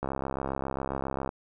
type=click train; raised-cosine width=1 ms; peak=-17 dBFS; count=86; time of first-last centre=0.03-1.291 s; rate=67.4 Hz; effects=none